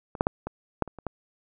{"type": "clicks", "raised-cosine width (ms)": 1, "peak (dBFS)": [-24, -6, -8, -18, -8, -26, -27, -16], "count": 8, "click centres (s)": [0.152, 0.209, 0.269, 0.47, 0.823, 0.877, 0.987, 1.067], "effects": []}